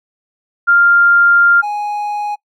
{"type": "tone pair in turn", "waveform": ["sine", "triangle"], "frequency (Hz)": [1396.9, 830.6], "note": ["F6", "G#5"], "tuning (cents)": [0, 0], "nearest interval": "major sixth", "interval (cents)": 900, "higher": "first", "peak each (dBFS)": [-6, -15], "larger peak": "first", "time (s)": [[0.67, 1.62], [1.62, 2.36]], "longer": "first", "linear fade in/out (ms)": 20, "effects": ["noise-tail reverb RT60 0.1 s tail -23 dB re dry"]}